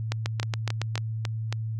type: two click trains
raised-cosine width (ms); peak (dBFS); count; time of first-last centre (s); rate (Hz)
0.2; -11 / -13; 7 / 5; 0.12-0.956 / 0.43-1.526; 7.18 / 3.65
effects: added 111 Hz sine -28 dBFS peak until 1.79 s